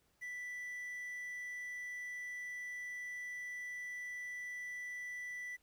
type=tone with quantisation; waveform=triangle; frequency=1975.5 Hz; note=B6; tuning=in tune; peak=-40 dBFS; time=0.21-5.57 s; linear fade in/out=20 ms; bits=11; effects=pink hiss -75 dBFS RMS until 5.62 s